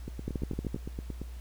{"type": "two click trains", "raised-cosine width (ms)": 3, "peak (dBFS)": [-24, -19], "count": [11, 7], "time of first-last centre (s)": [[0.08, 1.216], [0.28, 0.745]], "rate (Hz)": [8.8, 12.9], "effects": ["added 60 Hz sine -39 dBFS peak until 1.4 s", "pink hiss -57 dBFS RMS until 1.4 s"]}